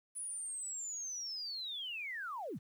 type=linear sweep; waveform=sine; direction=down; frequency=10000 to 82.7 Hz; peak=-39 dBFS; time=0.15-2.59 s; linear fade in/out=20 ms; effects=11-bit